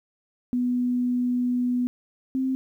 sine tone pair in turn, 246.9 / 262.3 Hz, B3 / C4, 0 / +4 cents, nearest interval minor second, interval 104 cents, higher second, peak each -21 / -22 dBFS, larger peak first, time 0.53-1.87 / 2.35-2.55 s, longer first, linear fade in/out 0 ms, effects 10-bit

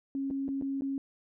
sine tone with dropouts, 273.2 Hz, C#4, 25 cents flat, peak -30 dBFS, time 0.15-0.98 s, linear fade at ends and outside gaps 1 ms, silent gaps 0.303-0.309 / 0.481-0.488 / 0.613-0.622 / 0.81-0.82 s, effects none

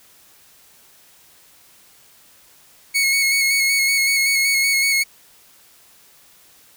sawtooth tone with vibrato, 2197 Hz, C#7, 16 cents flat, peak -12 dBFS, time 2.94-5.04 s, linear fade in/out 20 ms, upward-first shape square, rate 5.3 Hz, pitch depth 22 cents each way, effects white hiss -51 dBFS RMS until 6.76 s

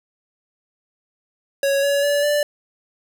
square tone with pitch steps, 554.4 / 565.1 / 575.9 / 587 Hz, C#5 / C#5 / D5 / D5, 0 / +33 / -34 / -1 cents, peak -17 dBFS, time 1.63-2.43 s, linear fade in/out 2 ms, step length 200 ms, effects none

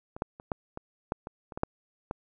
clicks, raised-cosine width 1 ms, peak -26 / -14 / -30 / -15 / -23 / -14 / -24 / -28 / -21 / -11 / -18 dBFS, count 11, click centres 0.165 / 0.221 / 0.399 / 0.518 / 0.774 / 1.121 / 1.271 / 1.522 / 1.575 / 1.634 / 2.111 s, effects none

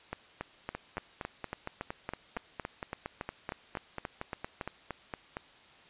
two click trains, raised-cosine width 0.5 ms, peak -21 / -20 dBFS, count 21 / 17, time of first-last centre 0.75-5.369 / 0.13-4.612 s, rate 4.33 / 3.57 Hz, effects white hiss -57 dBFS RMS until 5.89 s + resampled to 8000 Hz

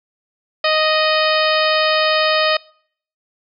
harmonic tone with a mistuned harmonic, 622.3 Hz, D#5, in tune, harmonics 1 / 2 / 3 / 4 / 5 / 6 / 7 / 8, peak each -17 / -20 / -22 / -23 / -24 / -25 / -25 / -26 dBFS, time 0.64-2.57 s, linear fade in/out 5 ms, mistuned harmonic 5, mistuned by -36 cents, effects noise-tail reverb RT60 0.6 s tail -25 dB re dry

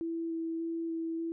sine tone with vibrato, 329.6 Hz, E4, in tune, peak -32 dBFS, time 0.01-1.32 s, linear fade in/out 0 ms, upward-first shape square, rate 1.7 Hz, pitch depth 9 cents each way, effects none

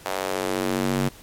square tone with high-pass filter sweep, 47.33 Hz, F#1, 40 cents sharp, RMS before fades -25 dBFS, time 0.05-1.09 s, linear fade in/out 10 ms, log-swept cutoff 680 to 170 Hz, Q 1.5, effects pink hiss -47 dBFS RMS until 1.22 s + MP3 64 kbps

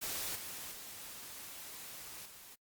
white noise with level steps, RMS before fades -39 / -45 / -48 / -54 dBFS, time 0.01-2.56 s, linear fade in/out 20 ms, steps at 0.35 / 0.71 / 2.25 s, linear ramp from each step 10 ms, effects noise-tail reverb RT60 0.1 s tail -24 dB re dry + Opus 48 kbps

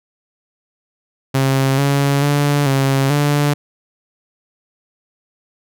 sawtooth tone with pitch steps, 134.8 / 140.4 / 144.3 / 136.1 / 145.5 Hz, C#3 / C#3 / D3 / C#3 / D3, -48 / +22 / -30 / -31 / -16 cents, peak -9 dBFS, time 1.34-3.54 s, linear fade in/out 10 ms, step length 440 ms, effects none

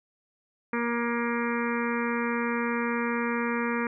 harmonic tone, 236.2 Hz, A#3, 23 cents sharp, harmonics 1 / 2 / 4 / 5 / 6 / 7 / 8 / 9 / 10, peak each -29 / -32 / -35 / -36 / -37 / -37 / -38 / -39 / -39 dBFS, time 0.73-3.87 s, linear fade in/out 2 ms, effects none

